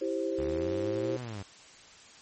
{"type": "chord", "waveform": "sine", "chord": "C major", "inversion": "first", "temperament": "equal with one note detuned", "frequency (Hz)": [329.6, 392, 527.2], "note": ["E4", "G4", "C5"], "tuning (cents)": [0, 0, 13], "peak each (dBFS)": -33, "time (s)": [0.01, 1.17], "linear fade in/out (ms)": 10}
{"type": "linear two-way sweep", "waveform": "sawtooth", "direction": "up then down", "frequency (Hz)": [68.2, 126.3, 93.9], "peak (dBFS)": -33, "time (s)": [0.38, 1.43], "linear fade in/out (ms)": 10, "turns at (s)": 1.2}
{"effects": ["white hiss -53 dBFS RMS until 2.21 s", "MP3 32 kbps"]}